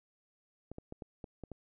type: clicks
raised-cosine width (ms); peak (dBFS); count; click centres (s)
2; -30; 7; 0.716 / 0.784 / 0.924 / 1.022 / 1.242 / 1.437 / 1.517
effects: none

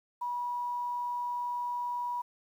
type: tone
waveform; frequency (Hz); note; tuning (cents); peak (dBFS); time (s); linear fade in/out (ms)
sine; 971; B5; -30; -31; 0.21-2.22; 10
effects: 10-bit

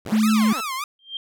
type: exponential two-way sweep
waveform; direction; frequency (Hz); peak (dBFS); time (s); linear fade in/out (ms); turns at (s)
10% pulse; up then down; 69.3 to 2349 to 206.7; -22; 0.05-0.61; 10; 0.24
type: tone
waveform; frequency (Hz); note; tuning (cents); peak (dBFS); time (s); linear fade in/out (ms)
sine; 217.1; A3; -23; -15; 0.12-0.53; 5
type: tone with vibrato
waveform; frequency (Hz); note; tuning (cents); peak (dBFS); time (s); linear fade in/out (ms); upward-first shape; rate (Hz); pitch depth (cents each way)
sawtooth; 1174.7; D6; 0; -22; 0.23-0.84; 2; sine; 3.4; 220
type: tone with exponential growth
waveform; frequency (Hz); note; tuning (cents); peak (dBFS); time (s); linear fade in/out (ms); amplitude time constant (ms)
sine; 3176; G7; +22; -23; 0.99-1.17; 2; 39
effects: none

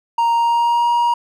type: tone with pitch glide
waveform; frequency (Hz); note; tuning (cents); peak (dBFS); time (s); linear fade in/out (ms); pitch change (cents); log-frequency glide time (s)
triangle; 932.3 to 949.7; A#5 to A#5; 0 to +32; -11; 0.18-1.14; 5; +32; 0.35-0.89
effects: none

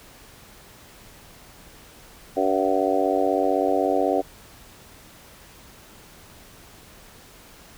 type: harmonic tone with a mistuned harmonic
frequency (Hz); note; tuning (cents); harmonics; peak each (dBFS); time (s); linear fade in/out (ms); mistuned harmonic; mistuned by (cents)
96; G2; -36; 3 / 4 / 5 / 6 / 7 / 8; -26 / -26 / -26 / -26 / -26 / -26; 2.36-4.22; 20; 8; -40
effects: pink hiss -48 dBFS RMS until 7.77 s

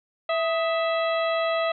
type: harmonic tone with a mistuned harmonic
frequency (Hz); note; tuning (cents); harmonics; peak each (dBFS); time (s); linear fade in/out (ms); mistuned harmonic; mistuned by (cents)
659.3; E5; 0; 1 / 2 / 3 / 4 / 5 / 6; -23 / -29 / -33 / -35 / -37 / -39; 0.29-1.72; 5; 2; -78
effects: none

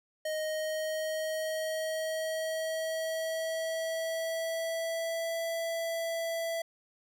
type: tone with pitch glide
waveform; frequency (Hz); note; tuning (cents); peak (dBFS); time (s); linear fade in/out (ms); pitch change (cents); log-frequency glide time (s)
square; 622.3 to 663.1; D#5 to E5; 0 to +10; -32; 0.25-6.62; 5; +110; 0.41-5.42
effects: none

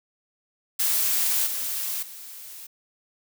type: noise with level steps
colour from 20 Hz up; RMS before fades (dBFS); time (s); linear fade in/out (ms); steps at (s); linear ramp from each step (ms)
blue; -23 / -29 / -41; 0.79-2.67; 10; 1.46 / 2.02; 10
effects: none

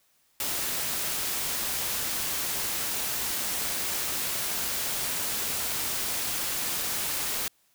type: noise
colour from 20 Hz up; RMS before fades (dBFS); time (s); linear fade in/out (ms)
white; -30; 0.4-7.48; 2
effects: white hiss -67 dBFS RMS until 7.74 s

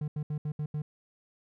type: tone bursts at uneven times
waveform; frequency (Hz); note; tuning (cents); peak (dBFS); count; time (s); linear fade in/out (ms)
triangle; 150.2; D3; +39; -28; 6; 0.01-0.08 / 0.16-0.23 / 0.3-0.38 / 0.45-0.52 / 0.59-0.66 / 0.74-0.82; 5
effects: none

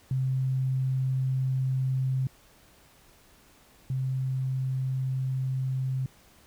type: tone pair in turn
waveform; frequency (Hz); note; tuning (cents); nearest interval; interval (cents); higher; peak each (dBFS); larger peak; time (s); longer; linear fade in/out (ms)
sine; 131.2 / 131.2; C3 / C3; +5 / +5; unison; 0; neither; -24 / -26; first; 0.11-2.27 / 3.9-6.06; neither; 2
effects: pink hiss -58 dBFS RMS until 6.46 s

